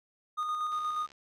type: tone with tremolo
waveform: triangle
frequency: 1231 Hz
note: D#6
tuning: 19 cents flat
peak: -27 dBFS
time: 0.37-1.07 s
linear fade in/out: 20 ms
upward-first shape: square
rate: 8.4 Hz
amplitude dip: 30%
type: click train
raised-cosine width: 0.2 ms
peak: -37 dBFS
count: 29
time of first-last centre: 0.72-1.118 s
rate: 70.3 Hz
effects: none